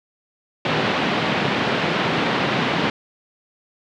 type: band-pass noise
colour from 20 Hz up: pink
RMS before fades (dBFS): -21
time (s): 0.65-2.9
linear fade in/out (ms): 2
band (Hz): 140 to 3600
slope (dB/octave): 24
effects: none